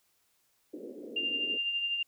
white band-pass noise, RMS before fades -44 dBFS, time 0.73-1.58 s, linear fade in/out 10 ms, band 230 to 490 Hz, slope 48 dB/octave
sine tone with tremolo, 2794 Hz, F7, in tune, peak -27 dBFS, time 1.16-2.03 s, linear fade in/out 5 ms, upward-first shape triangle, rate 12 Hz, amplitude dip 50%
effects white hiss -72 dBFS RMS until 2.07 s

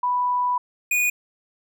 sine / square tone pair in turn, 987.8 / 2461 Hz, B5 / D#7, 0 / -20 cents, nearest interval octave + major third, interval 1580 cents, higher second, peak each -19 dBFS, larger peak neither, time 0.03-0.58 / 0.91-1.1 s, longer first, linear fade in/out 5 ms, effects none

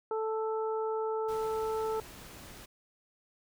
harmonic tone, 440 Hz, A4, in tune, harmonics 1 / 2 / 3, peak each -31 / -37 / -41 dBFS, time 0.11-2 s, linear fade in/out 2 ms
pink noise, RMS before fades -49 dBFS, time 1.28-2.66 s, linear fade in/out 10 ms
effects none

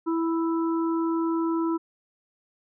harmonic tone, 329.6 Hz, E4, in tune, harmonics 1 / 3 / 4, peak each -23 / -33 / -36 dBFS, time 0.06-1.78 s, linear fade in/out 20 ms, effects none

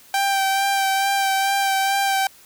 sawtooth tone with vibrato, 783 Hz, G5, 2 cents flat, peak -14 dBFS, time 0.14-2.27 s, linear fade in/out 2 ms, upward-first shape sine, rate 2.3 Hz, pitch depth 19 cents each way, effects white hiss -49 dBFS RMS until 2.45 s

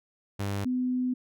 sawtooth / sine tone pair in turn, 100 / 252 Hz, G2 / B3, +35 / +35 cents, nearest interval octave + major third, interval 1600 cents, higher second, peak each -25 dBFS, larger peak neither, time 0.39-0.65 / 0.65-1.14 s, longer second, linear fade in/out 10 ms, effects none

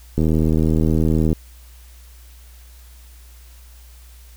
click train, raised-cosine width 3 ms, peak -6 dBFS, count 92, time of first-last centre 0.18-1.329 s, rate 79.2 Hz, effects added 60 Hz sine -41 dBFS peak until 4.36 s + white hiss -51 dBFS RMS until 4.36 s

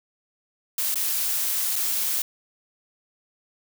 blue noise with dropouts, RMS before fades -25 dBFS, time 0.78-2.22 s, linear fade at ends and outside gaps 2 ms, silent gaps 0.944-0.956 / 1.757-1.761 s, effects none

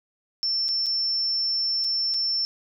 sine tone with dropouts, 5380 Hz, E8, 34 cents sharp, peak -22 dBFS, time 0.43-2.45 s, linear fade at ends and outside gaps 0 ms, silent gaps 0.683-0.688 / 0.86-0.866 / 1.841-1.845 / 2.139-2.143 s, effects none

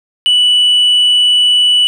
sine tone with tanh clipping, 2961 Hz, F#7, 1 cent sharp, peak -7 dBFS, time 0.26-1.87 s, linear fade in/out 0 ms, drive 1 dB, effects none

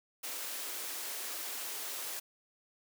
white high-pass noise, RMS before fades -40 dBFS, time 0.23-2.2 s, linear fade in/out 10 ms, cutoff 300 Hz, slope 24 dB/octave, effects none

